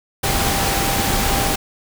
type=tone in noise; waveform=sine; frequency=789 Hz; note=G5; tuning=11 cents sharp; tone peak=-25 dBFS; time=0.23-1.56 s; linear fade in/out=10 ms; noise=pink; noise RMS=-19 dBFS; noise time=0.23-1.56 s; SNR=-9 dB; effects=none